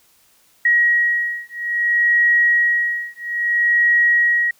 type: beating tone pair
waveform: sine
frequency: 1900 / 1900.6 Hz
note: A#6 / A#6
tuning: +33 / +33 cents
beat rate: 0.6 Hz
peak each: -17 dBFS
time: 0.65-4.51 s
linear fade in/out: 5 ms
effects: white hiss -56 dBFS RMS until 4.59 s